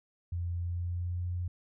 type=tone with pitch glide; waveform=sine; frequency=86.7 to 88.73 Hz; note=F2 to F2; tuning=-12 to +28 cents; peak=-31 dBFS; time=0.32-1.48 s; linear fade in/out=5 ms; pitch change=+40 cents; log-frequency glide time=0.58-1.27 s; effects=none